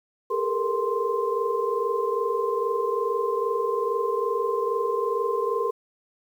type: tone cluster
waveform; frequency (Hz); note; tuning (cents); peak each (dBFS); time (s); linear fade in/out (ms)
sine; 406.6 / 450.5 / 472.9 / 1046; G#4 / A4 / A#4 / C6; -37 / +41 / +25 / -1; -28; 0.3-5.71; 10
effects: 9-bit